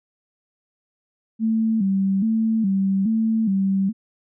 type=tone with vibrato; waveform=sine; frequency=207.7 Hz; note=G#3; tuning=in tune; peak=-17 dBFS; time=1.39-3.93 s; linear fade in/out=50 ms; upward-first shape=square; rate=1.2 Hz; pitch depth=120 cents each way; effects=none